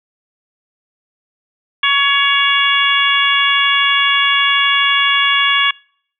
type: harmonic tone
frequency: 561 Hz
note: C#5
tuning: 21 cents sharp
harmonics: 2 / 3 / 4 / 5 / 6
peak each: -17 / -17 / -17 / -17 / -17 dBFS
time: 1.83-5.71 s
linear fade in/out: 5 ms
effects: noise-tail reverb RT60 0.6 s tail -26 dB re dry